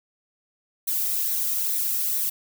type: noise with flanger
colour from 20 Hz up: violet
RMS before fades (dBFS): -25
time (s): 0.87-2.3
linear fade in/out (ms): 10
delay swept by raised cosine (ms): 0.5 to 1.6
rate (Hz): 2.3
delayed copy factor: +0.55
effects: none